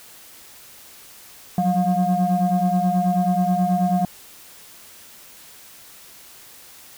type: tone cluster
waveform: sine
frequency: 179.1 / 188.4 / 712 Hz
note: F3 / F#3 / F5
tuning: +44 / +32 / +33 cents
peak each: -20 dBFS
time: 1.58-4.05 s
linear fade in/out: 2 ms
effects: tanh soft clip ceiling -11 dBFS + white hiss -45 dBFS RMS until 6.97 s